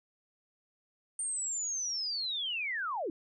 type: linear sweep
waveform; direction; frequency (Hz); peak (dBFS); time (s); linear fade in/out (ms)
sine; down; 8870 to 283.7; -32; 1.19-3.1; 2
effects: none